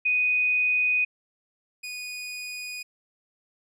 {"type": "tone pair in turn", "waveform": ["sine", "sawtooth"], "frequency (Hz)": [2489, 2475], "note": ["D#7", "D#7"], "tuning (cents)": [0, -10], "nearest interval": "unison", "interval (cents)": 10, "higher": "first", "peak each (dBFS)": [-20, -30], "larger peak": "first", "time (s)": [[0.05, 1.05], [1.83, 2.83]], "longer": "neither", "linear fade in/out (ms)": 10, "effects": ["low-pass 12000 Hz 12 dB/octave"]}